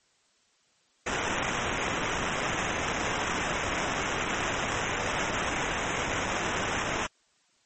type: noise with sample-and-hold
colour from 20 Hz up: white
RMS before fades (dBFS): -30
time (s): 1.06-7.07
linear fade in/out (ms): 10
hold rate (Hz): 4410
effects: white hiss -67 dBFS RMS until 7.65 s + MP3 32 kbps